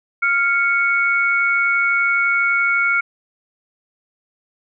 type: tone pair together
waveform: sine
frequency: 1394.7 / 2217 Hz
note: F6 / C#7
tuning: -3 / 0 cents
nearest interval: minor sixth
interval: 803 cents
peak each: -17 dBFS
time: 0.22-3.01 s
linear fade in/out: 10 ms
effects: none